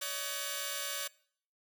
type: tone cluster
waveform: 5% pulse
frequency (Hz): 564 / 628 / 1517 / 3623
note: C#5 / D#5 / F#6 / A7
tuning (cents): +30 / +16 / +43 / +50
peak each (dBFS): -28 / -34 / -29 / -34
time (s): 0.01-1.08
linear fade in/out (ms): 10
effects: noise-tail reverb RT60 0.6 s tail -23 dB re dry